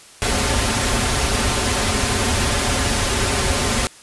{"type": "noise with comb filter", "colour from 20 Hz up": "pink", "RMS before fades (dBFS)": -19, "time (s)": [0.22, 3.87], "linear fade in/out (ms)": 0, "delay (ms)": 6.2, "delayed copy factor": -0.6, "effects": ["white hiss -44 dBFS RMS until 4.02 s", "resampled to 24000 Hz"]}